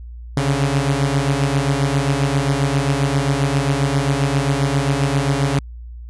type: beating tone pair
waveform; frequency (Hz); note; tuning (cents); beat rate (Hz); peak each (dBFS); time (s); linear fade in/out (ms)
sawtooth; 136.4 / 143.9; C#3 / D3; -28 / -35; 7.5; -14 / -16; 0.37-5.59; 2
effects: added 59 Hz sine -31 dBFS peak until 6.09 s + resampled to 24000 Hz